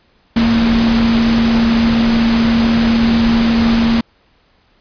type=tone in noise; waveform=sine; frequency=230 Hz; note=A#3; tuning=23 cents flat; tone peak=-10 dBFS; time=0.36-4.01 s; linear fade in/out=5 ms; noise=pink; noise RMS=-19 dBFS; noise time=0.36-4.01 s; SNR=+6 dB; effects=pink hiss -55 dBFS RMS until 4.8 s + resampled to 11025 Hz

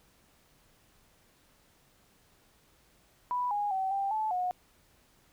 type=tone with pitch steps; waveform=sine; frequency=987 / 823 / 764 / 789 / 868 / 726 Hz; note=B5 / G#5 / G5 / G5 / A5 / F#5; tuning=-1 / -16 / -45 / +11 / -24 / -33 cents; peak=-28 dBFS; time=3.31-4.51 s; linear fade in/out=0 ms; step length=200 ms; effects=pink hiss -65 dBFS RMS until 5.32 s

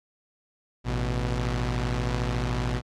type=tone pair together; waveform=sawtooth; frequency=54.75 / 122.9 Hz; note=A1 / B2; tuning=-8 / -8 cents; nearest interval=octave + major second; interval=1400 cents; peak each=-24 dBFS; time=0.84-2.82 s; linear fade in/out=50 ms; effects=low-pass 6000 Hz 12 dB/octave + AAC 48 kbps

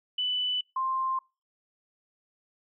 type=tone pair in turn; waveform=sine; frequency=2988 / 1051.2 Hz; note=F#7 / C6; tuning=+16 / +8 cents; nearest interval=octave + tritone; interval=1808 cents; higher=first; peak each=-26 dBFS; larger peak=neither; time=0.18-0.61 / 0.76-1.19 s; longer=neither; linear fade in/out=5 ms; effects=noise-tail reverb RT60 0.3 s tail -26 dB re dry

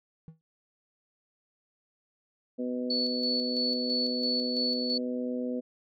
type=tone with exponential decay; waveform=triangle; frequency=160.6 Hz; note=E3; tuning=45 cents flat; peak=-37 dBFS; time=0.28-0.41 s; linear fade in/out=0 ms; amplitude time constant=27 ms
type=harmonic tone; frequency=124.5 Hz; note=B2; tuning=14 cents sharp; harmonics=2 / 3 / 4 / 5; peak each=-31 / -41 / -35 / -43 dBFS; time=2.58-5.61 s; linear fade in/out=20 ms
type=tone with tremolo; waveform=sine; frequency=4435 Hz; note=C#8; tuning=in tune; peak=-27 dBFS; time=2.9-4.98 s; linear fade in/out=5 ms; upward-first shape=square; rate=3 Hz; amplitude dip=45%
effects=none

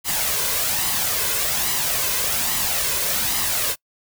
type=noise with flanger; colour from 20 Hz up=white; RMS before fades=-22 dBFS; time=0.04-3.76 s; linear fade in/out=50 ms; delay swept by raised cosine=0.99 to 1.99 ms; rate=1.2 Hz; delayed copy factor=+0.5; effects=noise-tail reverb RT60 0.1 s tail -25 dB re dry

